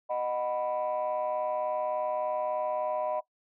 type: chord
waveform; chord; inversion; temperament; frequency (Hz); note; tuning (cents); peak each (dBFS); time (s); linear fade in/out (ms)
sine; B major; first; just; 617.4 / 740.8 / 987.8; D#5 / F#5 / B5; -14 / +2 / 0; -29 / -33 / -34; 0.09-3.21; 20
effects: noise-tail reverb RT60 0.1 s tail -18 dB re dry + tanh soft clip ceiling -22 dBFS